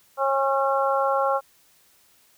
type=harmonic tone; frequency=272.3 Hz; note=C#4; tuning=31 cents flat; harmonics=2 / 3 / 4 / 5; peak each=-23 / -25 / -26 / -27 dBFS; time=0.17-1.41 s; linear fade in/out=50 ms; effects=white hiss -59 dBFS RMS until 2.37 s